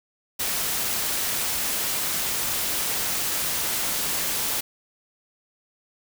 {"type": "noise", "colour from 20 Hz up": "white", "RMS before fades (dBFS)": -26, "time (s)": [0.39, 4.61], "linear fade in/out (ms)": 10, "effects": []}